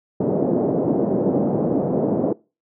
pink band-pass noise, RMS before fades -20 dBFS, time 0.2-2.33 s, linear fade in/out 5 ms, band 170 to 590 Hz, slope 24 dB/octave, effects noise-tail reverb RT60 0.3 s tail -23 dB re dry

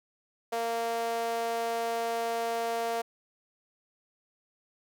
sawtooth tone with high-pass filter, 230.9 Hz, A#3, 16 cents flat, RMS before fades -31 dBFS, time 0.52-3.02 s, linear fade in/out 10 ms, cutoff 580 Hz, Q 9.7, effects none

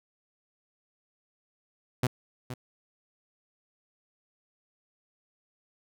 sawtooth tone with echo, 125.9 Hz, B2, 34 cents sharp, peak -19 dBFS, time 2.03-2.07 s, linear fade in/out 5 ms, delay 470 ms, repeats 1, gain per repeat -12 dB, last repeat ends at 2.54 s, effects none

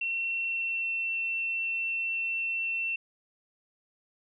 sine tone with pitch glide, 2715 to 2698 Hz, F7 to E7, -50 to +40 cents, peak -28 dBFS, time 0.01-2.96 s, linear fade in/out 5 ms, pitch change -10 cents, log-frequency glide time 0.41-1 s, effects none

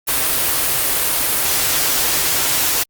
white band-stop noise, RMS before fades -17 dBFS, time 0.07-2.84 s, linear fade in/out 20 ms, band 170 to 240 Hz, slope 96 dB/octave, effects Opus 32 kbps

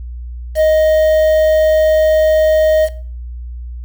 triangle tone with quantisation, 624 Hz, D#5, 5 cents sharp, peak -6 dBFS, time 0.55-2.89 s, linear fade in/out 50 ms, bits 5, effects noise-tail reverb RT60 0.4 s tail -17 dB re dry + added 60 Hz sine -24 dBFS peak until 3.84 s

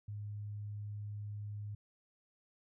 sine tone, 103.83 Hz, G#2, in tune, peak -40 dBFS, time 0.08-1.75 s, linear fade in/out 5 ms, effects none

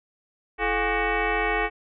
sine tone with frequency modulation, 719 Hz, F#5, 50 cents flat, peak -21 dBFS, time 0.58-1.7 s, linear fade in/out 50 ms, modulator 383 Hz, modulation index 4.5, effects none

